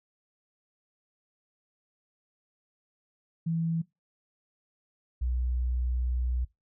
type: tone pair in turn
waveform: sine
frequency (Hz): 164.81 / 61.73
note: E3 / B1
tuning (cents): 0 / 0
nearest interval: octave + perfect fourth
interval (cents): 1700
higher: first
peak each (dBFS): -26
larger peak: neither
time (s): 3.46-3.82 / 5.21-6.45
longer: second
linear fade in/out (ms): 10
effects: noise-tail reverb RT60 0.2 s tail -21 dB re dry